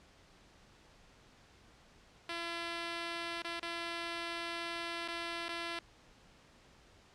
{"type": "tone with dropouts", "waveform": "5% pulse", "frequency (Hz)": 338.8, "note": "E4", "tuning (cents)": 48, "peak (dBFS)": -26, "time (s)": [2.29, 5.79], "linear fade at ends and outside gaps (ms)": 2, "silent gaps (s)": [[3.421, 3.446], [3.596, 3.627], [5.078, 5.084], [5.484, 5.49]], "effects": ["pink hiss -62 dBFS RMS until 7.14 s", "low-pass 6000 Hz 12 dB/octave"]}